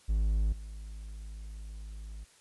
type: tone with level steps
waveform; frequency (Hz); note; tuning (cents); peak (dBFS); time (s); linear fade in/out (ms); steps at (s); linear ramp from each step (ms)
triangle; 52.9; G#1; +33; -23 / -38; 0.08-2.25; 20; 0.52; 10
effects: white hiss -61 dBFS RMS until 2.4 s + resampled to 24000 Hz